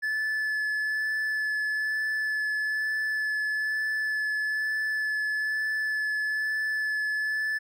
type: tone with vibrato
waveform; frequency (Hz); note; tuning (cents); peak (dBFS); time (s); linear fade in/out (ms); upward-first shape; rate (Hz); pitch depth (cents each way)
triangle; 1730; A6; -30; -24; 0.02-7.59; 20; sine; 1.1; 10
effects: none